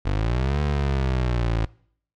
25% pulse linear two-way sweep, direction up then down, 46.38 to 74.1 to 54.1 Hz, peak -17 dBFS, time 0.05-1.66 s, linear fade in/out 10 ms, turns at 0.61 s, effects noise-tail reverb RT60 0.6 s tail -24 dB re dry + low-pass 4000 Hz 12 dB/octave

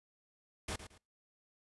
pink noise with echo, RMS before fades -39 dBFS, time 0.68-0.76 s, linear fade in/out 5 ms, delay 110 ms, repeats 2, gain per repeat -11 dB, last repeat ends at 0.98 s, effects noise-tail reverb RT60 0.3 s tail -25 dB re dry + resampled to 24000 Hz

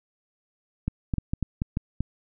clicks, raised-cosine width 5 ms, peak -13 dBFS, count 8, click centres 0.88 / 1.138 / 1.183 / 1.335 / 1.427 / 1.619 / 1.771 / 2.006 s, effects none

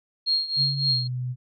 sine tone with tremolo, 4251 Hz, C8, 27 cents sharp, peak -18 dBFS, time 0.26-1.08 s, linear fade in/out 20 ms, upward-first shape triangle, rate 3.5 Hz, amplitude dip 85%
sine tone with pitch glide, 139.2 to 125.45 Hz, C#3 to B2, +8 to +28 cents, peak -26 dBFS, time 0.56-1.36 s, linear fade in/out 50 ms, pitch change -180 cents, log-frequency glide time 0.87-0.96 s
effects none

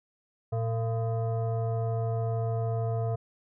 sine tone with frequency modulation, 114.7 Hz, A#2, 28 cents flat, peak -26 dBFS, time 0.52-3.16 s, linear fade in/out 10 ms, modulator 568 Hz, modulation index 0.76, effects none

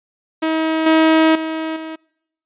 sawtooth tone with level steps, 318.9 Hz, D#4, 43 cents sharp, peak -12 / -6 / -17 / -23 dBFS, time 0.42-1.96 s, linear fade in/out 10 ms, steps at 0.86 / 1.35 / 1.76 s, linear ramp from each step 5 ms, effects noise-tail reverb RT60 0.8 s tail -26 dB re dry + resampled to 8000 Hz

